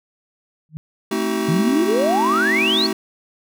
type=tone with exponential growth; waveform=sine; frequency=155 Hz; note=D#3; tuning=6 cents flat; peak=-23 dBFS; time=0.69-0.77 s; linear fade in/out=0 ms; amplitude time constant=17 ms
type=chord; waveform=square; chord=A diminished seventh; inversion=none; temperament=just; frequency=220 / 264 / 316.8 / 380.2 Hz; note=A3 / C4 / Eb4 / Gb4; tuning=0 / +16 / +31 / +47 cents; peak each=-25 / -29 / -26 / -24 dBFS; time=1.11-2.93 s; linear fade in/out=5 ms
type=exponential sweep; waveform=sine; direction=up; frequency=149.1 to 4503 Hz; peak=-16 dBFS; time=1.48-2.87 s; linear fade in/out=10 ms
effects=none